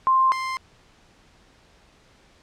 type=tone pair in turn; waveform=sine / 30% pulse; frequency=1051 / 1047.4 Hz; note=C6 / C6; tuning=+7 / +1 cents; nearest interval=unison; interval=6 cents; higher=first; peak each=-15 / -23 dBFS; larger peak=first; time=0.07-0.32 / 0.32-0.57 s; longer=neither; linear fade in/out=0 ms; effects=pink hiss -56 dBFS RMS until 2.42 s + low-pass 6000 Hz 12 dB/octave